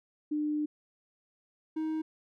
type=tone pair in turn; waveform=sine / triangle; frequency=300 / 314.8 Hz; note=D4 / D#4; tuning=+37 / +20 cents; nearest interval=minor second; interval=83 cents; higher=second; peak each=-28 dBFS; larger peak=neither; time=0.31-0.66 / 1.76-2.02 s; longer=first; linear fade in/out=10 ms; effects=none